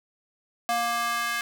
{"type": "tone with high-pass filter sweep", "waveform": "square", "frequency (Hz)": 235.3, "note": "A#3", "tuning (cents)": 16, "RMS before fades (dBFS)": -27, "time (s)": [0.69, 1.41], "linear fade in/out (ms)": 0, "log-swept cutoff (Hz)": [750, 1600], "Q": 2, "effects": []}